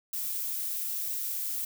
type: noise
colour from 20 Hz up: violet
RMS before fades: -33 dBFS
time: 0.13-1.65 s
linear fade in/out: 5 ms
effects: none